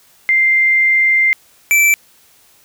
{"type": "tone pair in turn", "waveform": ["sine", "square"], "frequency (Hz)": [2093, 2329], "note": ["C7", "D7"], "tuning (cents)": [0, -15], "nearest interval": "major second", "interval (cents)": 185, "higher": "second", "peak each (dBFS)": -9, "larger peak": "neither", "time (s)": [[0.29, 1.33], [1.71, 1.94]], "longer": "first", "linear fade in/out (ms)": 0, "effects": ["white hiss -50 dBFS RMS until 2.64 s"]}